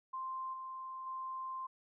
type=tone with level steps; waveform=sine; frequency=1046.5 Hz; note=C6; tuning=in tune; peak=-38 / -42 / -39 dBFS; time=0.13-1.67 s; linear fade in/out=10 ms; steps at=0.53 / 1.06 s; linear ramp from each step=10 ms; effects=none